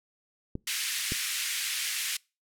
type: clicks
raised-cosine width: 3 ms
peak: -20 dBFS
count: 2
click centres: 0.554 / 1.121 s
type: band-pass noise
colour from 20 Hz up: pink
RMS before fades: -32 dBFS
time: 0.67-2.17 s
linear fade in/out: 5 ms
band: 1900 to 13000 Hz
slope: 24 dB/octave
effects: noise-tail reverb RT60 0.3 s tail -26 dB re dry